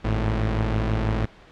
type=tone pair together; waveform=sawtooth; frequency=51.91 / 110 Hz; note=G#1 / A2; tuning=0 / 0 cents; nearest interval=octave + minor second; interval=1300 cents; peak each=-20 dBFS; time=0.04-1.26 s; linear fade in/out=10 ms; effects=pink hiss -49 dBFS RMS until 1.51 s + low-pass 3000 Hz 12 dB/octave